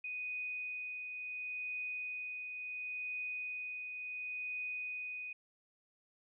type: tone with tremolo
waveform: sine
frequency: 2489 Hz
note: D#7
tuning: in tune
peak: -37 dBFS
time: 0.04-5.33 s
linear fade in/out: 5 ms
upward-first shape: triangle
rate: 0.71 Hz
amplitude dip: 40%
effects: none